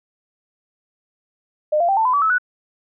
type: tone with pitch steps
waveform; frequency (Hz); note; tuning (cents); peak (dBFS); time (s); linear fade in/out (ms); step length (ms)
sine; 607 / 689.3 / 782.6 / 888.7 / 1009.1 / 1145.9 / 1301.1 / 1477.4; D#5 / F5 / G5 / A5 / B5 / D6 / E6 / F#6; -43 / -23 / -3 / +17 / +37 / -43 / -23 / -3; -14; 1.72-2.384; 10; 83
effects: none